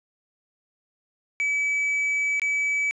triangle tone with dropouts, 2291 Hz, D7, 44 cents flat, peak -20 dBFS, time 1.4-2.91 s, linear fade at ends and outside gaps 0 ms, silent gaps 2.397-2.418 s, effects resampled to 22050 Hz + 10-bit

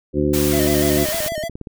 harmonic tone, 73.5 Hz, D2, 2 cents sharp, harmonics 1 / 2 / 3 / 4 / 5 / 7, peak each -25 / -24 / -25 / -20 / -20 / -26 dBFS, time 0.13-1.07 s, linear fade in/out 50 ms
white noise, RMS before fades -25 dBFS, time 0.33-1.29 s, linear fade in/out 10 ms
square tone with vibrato, 640 Hz, D#5, 49 cents sharp, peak -24 dBFS, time 0.52-1.49 s, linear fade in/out 20 ms, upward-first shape square, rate 6.6 Hz, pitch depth 75 cents each way
click train, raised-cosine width 3 ms, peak -19 dBFS, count 13, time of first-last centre 0.97-1.672 s, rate 17.1 Hz
effects none

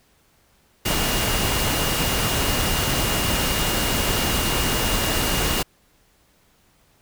sine tone in noise, 2844 Hz, F7, 31 cents sharp, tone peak -30 dBFS, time 0.85-5.63 s, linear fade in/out 10 ms, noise pink, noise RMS -22 dBFS, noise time 0.85-5.63 s, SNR -11 dB, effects pink hiss -60 dBFS RMS until 7.01 s

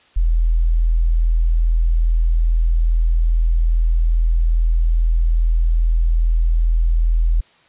sine tone, 41.2 Hz, E1, in tune, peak -12 dBFS, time 0.16-7.41 s, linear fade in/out 10 ms, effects white hiss -53 dBFS RMS until 7.68 s + resampled to 8000 Hz

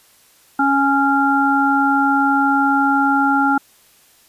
harmonic tone, 277.2 Hz, C#4, in tune, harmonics 1 / 3 / 5, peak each -17 / -17 / -17 dBFS, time 0.59-3.58 s, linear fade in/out 5 ms, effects white hiss -52 dBFS RMS until 4.28 s + resampled to 32000 Hz

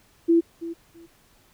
sine tone with echo, 334.8 Hz, E4, 27 cents sharp, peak -14 dBFS, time 0.28-0.41 s, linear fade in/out 20 ms, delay 330 ms, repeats 2, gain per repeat -15 dB, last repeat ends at 1.07 s, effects pink hiss -59 dBFS RMS until 1.53 s

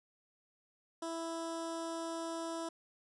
15% pulse tone with notch filter, 330 Hz, E4, 2 cents sharp, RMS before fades -40 dBFS, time 1.02-2.69 s, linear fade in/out 5 ms, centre 2300 Hz, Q 0.87, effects resampled to 24000 Hz

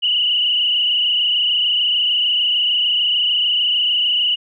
sine tone with frequency modulation, 2929 Hz, F#7, 18 cents flat, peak -14 dBFS, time 0.02-4.36 s, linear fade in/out 20 ms, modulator 26.7 Hz, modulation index 3.6, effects none

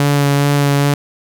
sawtooth tone with vibrato, 142.5 Hz, C#3, 48 cents sharp, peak -7 dBFS, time 0-0.94 s, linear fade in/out 2 ms, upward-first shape sine, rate 2.4 Hz, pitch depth 14 cents each way, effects none

